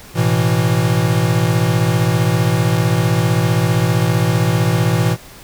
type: chord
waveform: square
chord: A suspended second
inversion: none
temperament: equal with one note detuned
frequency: 110 / 125.41 / 164.81 Hz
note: A2 / B2 / E3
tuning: 0 / +27 / 0 cents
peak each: -18 dBFS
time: 0.14-5.17 s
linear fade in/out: 50 ms
effects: pink hiss -39 dBFS RMS until 5.43 s